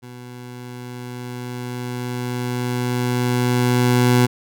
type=tone with level ramp; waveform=20% pulse; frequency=123.47 Hz; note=B2; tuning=in tune; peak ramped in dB=-31 to -7 dBFS; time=0.02-4.27 s; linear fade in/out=20 ms; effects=none